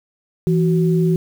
sine tone pair together, 166.1 / 372.9 Hz, E3 / F#4, +13 / +14 cents, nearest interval octave + major second, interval 1401 cents, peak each -14 / -19 dBFS, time 0.47-1.16 s, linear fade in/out 0 ms, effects 7-bit

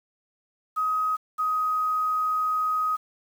sine tone pair in turn, 1262 / 1257.1 Hz, D#6 / D#6, +24 / +17 cents, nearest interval unison, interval 7 cents, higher first, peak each -22 dBFS, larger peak neither, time 0.76-1.17 / 1.38-2.97 s, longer second, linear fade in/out 20 ms, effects 8-bit

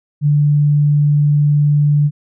sine tone, 146.83 Hz, D3, in tune, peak -9 dBFS, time 0.21-2.11 s, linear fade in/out 50 ms, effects none

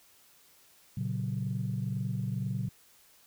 sine chord, F# major, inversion first, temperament equal with one note detuned, 116.54 / 138.59 / 186.71 Hz, A#2 / C#3 / F#3, 0 / 0 / +16 cents, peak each -33 / -34 / -35 dBFS, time 0.97-2.69 s, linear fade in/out 5 ms, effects tanh soft clip ceiling -22 dBFS + white hiss -61 dBFS RMS until 3.26 s

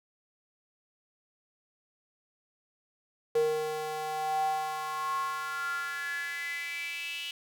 square tone with high-pass filter sweep, 154.6 Hz, D#3, 11 cents flat, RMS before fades -33 dBFS, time 3.35-7.31 s, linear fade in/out 2 ms, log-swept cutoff 470 to 2900 Hz, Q 8.3, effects none

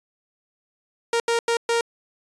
sawtooth tone bursts at uneven times, 465.9 Hz, A#4, 1 cent flat, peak -15 dBFS, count 4, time 1.13-1.2 / 1.28-1.39 / 1.48-1.57 / 1.69-1.81 s, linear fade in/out 2 ms, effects resampled to 22050 Hz

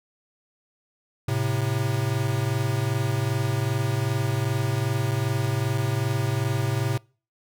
square tone pair together, 109.8 / 132.36 Hz, A2 / C3, -3 / +20 cents, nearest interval minor third, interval 323 cents, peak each -26 dBFS, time 1.28-6.98 s, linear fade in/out 5 ms, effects noise-tail reverb RT60 0.4 s tail -26 dB re dry

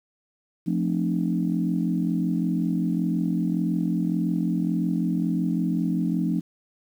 sine chord, F dominant seventh, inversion none, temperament equal with one note detuned, 174.61 / 220 / 261.6 / 303.5 Hz, F3 / A3 / C4 / Eb4, 0 / 0 / 0 / -43 cents, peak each -24 / -28 / -29 / -28 dBFS, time 0.66-6.41 s, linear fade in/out 20 ms, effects tanh soft clip ceiling -11 dBFS + 9-bit

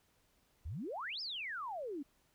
sine exponential two-way sweep, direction up then down, 63.9 to 5360 to 263.6 Hz, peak -39 dBFS, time 0.65-2.03 s, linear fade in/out 10 ms, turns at 1.21 s, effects pink hiss -73 dBFS RMS until 2.34 s

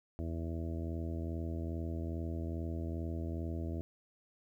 harmonic tone, 82.41 Hz, E2, in tune, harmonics 1 / 2 / 3 / 4 / 5 / 6 / 7 / 8, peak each -37 / -45 / -44 / -44 / -52 / -55 / -53 / -51 dBFS, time 0.19-3.81 s, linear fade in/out 0 ms, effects 12-bit

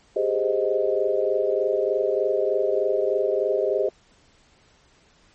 sine chord, Ab major seventh, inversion third, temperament equal with one note detuned, 392 / 415.3 / 521.7 / 622.3 Hz, G4 / Ab4 / C5 / Eb5, 0 / 0 / -5 / 0 cents, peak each -25 dBFS, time 0.16-3.89 s, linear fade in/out 5 ms, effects pink hiss -58 dBFS RMS until 5.34 s + MP3 32 kbps

